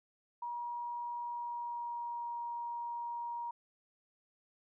sine tone with pitch glide, 955 to 946.2 Hz, A#5 to A#5, +42 to +26 cents, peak -37 dBFS, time 0.42-3.51 s, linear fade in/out 5 ms, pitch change -16 cents, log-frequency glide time 1.23-2.38 s, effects none

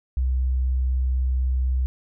sine tone, 64 Hz, C2, 38 cents flat, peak -19 dBFS, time 0.17-1.86 s, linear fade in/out 0 ms, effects none

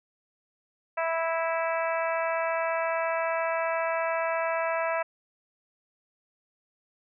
harmonic tone, 328.6 Hz, E4, 5 cents flat, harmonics 2 / 3 / 4 / 5 / 6 / 7 / 8, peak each -28 / -32 / -34 / -36 / -38 / -39 / -40 dBFS, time 0.97-5.03 s, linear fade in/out 10 ms, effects none

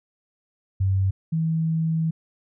sine tone pair in turn, 96 / 161.63 Hz, G2 / E3, -36 / -34 cents, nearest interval major sixth, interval 902 cents, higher second, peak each -18 / -20 dBFS, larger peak first, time 0.8-1.11 / 1.32-2.11 s, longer second, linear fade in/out 10 ms, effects none

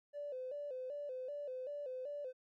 triangle tone with vibrato, 545 Hz, C#5, 29 cents flat, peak -37 dBFS, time 0.13-2.33 s, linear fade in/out 50 ms, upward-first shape square, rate 2.6 Hz, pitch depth 110 cents each way, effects tanh soft clip ceiling -39 dBFS

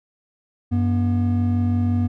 triangle tone pair together, 95.68 / 241.1 Hz, G2 / B3, -41 / -41 cents, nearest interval octave + major third, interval 1600 cents, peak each -17 / -19 dBFS, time 0.71-2.08 s, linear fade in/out 20 ms, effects none

